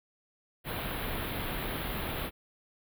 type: band-stop noise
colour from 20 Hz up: pink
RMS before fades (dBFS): -35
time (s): 0.64-2.31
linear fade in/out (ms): 50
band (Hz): 3900 to 11000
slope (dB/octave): 48
effects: none

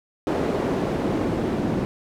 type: noise with band-pass filter sweep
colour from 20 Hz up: pink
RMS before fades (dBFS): -24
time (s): 0.27-1.85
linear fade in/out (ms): 0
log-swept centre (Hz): 390 to 260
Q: 1.2
effects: none

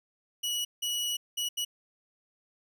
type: tone bursts at uneven times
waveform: sawtooth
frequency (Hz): 2928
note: F#7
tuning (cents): -19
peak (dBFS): -26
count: 4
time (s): 0.43-0.65 / 0.82-1.17 / 1.37-1.49 / 1.57-1.65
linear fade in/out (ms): 10
effects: none

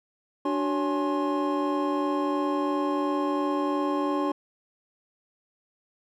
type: tone cluster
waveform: triangle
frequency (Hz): 293.6 / 376.5 / 562 / 831 / 1063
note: D4 / F#4 / C#5 / G#5 / C6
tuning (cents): 0 / +30 / +24 / +1 / +27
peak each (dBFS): -25 / -30 / -30 / -33 / -29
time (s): 0.45-4.32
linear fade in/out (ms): 5
effects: none

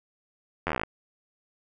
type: slowing click train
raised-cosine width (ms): 0.5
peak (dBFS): -12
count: 12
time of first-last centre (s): 0.67-0.835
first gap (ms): 11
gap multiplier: 1.06
effects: none

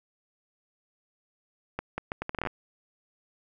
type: accelerating click train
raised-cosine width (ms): 0.5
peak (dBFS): -16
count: 12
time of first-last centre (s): 1.79-2.472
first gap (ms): 190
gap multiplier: 0.73
effects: none

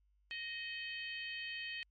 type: harmonic tone with a mistuned harmonic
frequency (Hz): 622.3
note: D#5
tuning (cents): 0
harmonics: 3 / 4 / 5 / 6 / 7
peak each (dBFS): -45 / -45 / -46 / -59 / -52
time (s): 0.31-1.83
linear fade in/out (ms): 0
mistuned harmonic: 4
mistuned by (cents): +41
effects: added 50 Hz sine -70 dBFS peak until 1.9 s + MP3 48 kbps

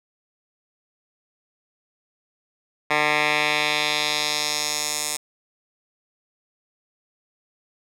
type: tone with band-pass filter sweep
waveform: 10% pulse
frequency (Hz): 150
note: D3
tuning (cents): +37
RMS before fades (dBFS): -23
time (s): 2.9-5.17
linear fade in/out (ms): 10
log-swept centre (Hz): 1800 to 8300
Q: 1.4
effects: none

